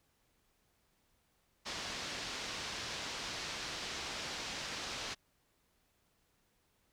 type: low-pass noise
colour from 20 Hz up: white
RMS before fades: -42 dBFS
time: 1.65-5.15 s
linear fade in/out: 20 ms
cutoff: 5600 Hz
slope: 24 dB/octave
effects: pink hiss -75 dBFS RMS until 6.92 s